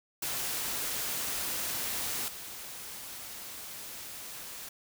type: noise with level steps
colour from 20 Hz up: white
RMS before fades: -34 / -43 dBFS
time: 0.22-4.69 s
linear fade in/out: 5 ms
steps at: 2.28 s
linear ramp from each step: 2 ms
effects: none